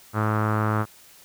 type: tone with low-pass filter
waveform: sawtooth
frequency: 107.5 Hz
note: A2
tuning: 40 cents flat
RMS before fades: -23 dBFS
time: 0.13-0.86 s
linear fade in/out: 50 ms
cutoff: 1300 Hz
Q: 4.2
effects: white hiss -51 dBFS RMS until 1.24 s

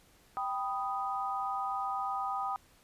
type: chord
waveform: sine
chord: G augmented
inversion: none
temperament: equal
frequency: 784 / 987.8 / 1244.5 Hz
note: G5 / B5 / D#6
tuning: 0 / 0 / 0 cents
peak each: -35 / -39 / -35 dBFS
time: 0.37-2.56 s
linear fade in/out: 0 ms
effects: pink hiss -63 dBFS RMS until 2.83 s + resampled to 32000 Hz

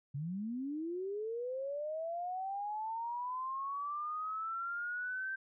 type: linear sweep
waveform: sine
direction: up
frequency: 132.8 to 1568 Hz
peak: -36 dBFS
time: 0.14-5.36 s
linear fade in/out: 10 ms
effects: none

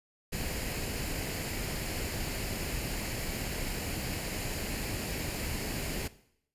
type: noise with comb filter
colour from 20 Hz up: pink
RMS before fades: -35 dBFS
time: 0.32-6.08 s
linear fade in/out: 10 ms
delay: 0.42 ms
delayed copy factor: +0.5
effects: noise-tail reverb RT60 0.7 s tail -17 dB re dry + resampled to 32000 Hz

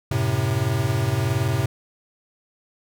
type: chord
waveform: square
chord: F# diminished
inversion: none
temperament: equal with one note detuned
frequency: 92.5 / 110 / 131.49 Hz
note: F#2 / A2 / C3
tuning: 0 / 0 / +9 cents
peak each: -29 / -24 / -24 dBFS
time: 0.11-1.66 s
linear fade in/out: 5 ms
effects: none

